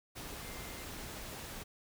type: tone in noise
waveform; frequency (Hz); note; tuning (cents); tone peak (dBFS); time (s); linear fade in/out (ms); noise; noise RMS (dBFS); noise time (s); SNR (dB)
sine; 2093; C7; 0; -55; 0.41-0.85; 20; pink; -45; 0.15-1.64; -13
effects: none